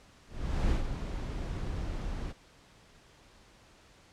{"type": "noise with ADSR envelope", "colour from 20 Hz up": "brown", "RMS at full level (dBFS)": -27, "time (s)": [0.27, 2.33], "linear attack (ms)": 440, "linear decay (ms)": 120, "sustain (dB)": -8, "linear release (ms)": 23, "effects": ["pink hiss -59 dBFS RMS until 4.12 s", "low-pass 7000 Hz 12 dB/octave"]}